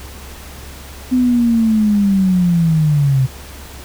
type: linear sweep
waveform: sine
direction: down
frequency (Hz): 255.6 to 128.5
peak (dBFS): -10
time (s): 1.11-3.27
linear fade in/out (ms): 20
effects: added 69 Hz sine -34 dBFS peak until 3.84 s + pink hiss -36 dBFS RMS until 3.84 s